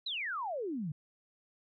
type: exponential sweep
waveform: sine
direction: down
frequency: 4137 to 139.7 Hz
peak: -34 dBFS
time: 0.06-0.92 s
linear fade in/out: 5 ms
effects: none